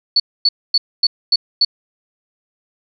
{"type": "tone bursts", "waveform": "sine", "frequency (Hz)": 4450, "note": "C#8", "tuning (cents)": 6, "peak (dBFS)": -9, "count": 6, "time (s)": [0.16, 1.65], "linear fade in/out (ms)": 5, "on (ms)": 40, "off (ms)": 250, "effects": []}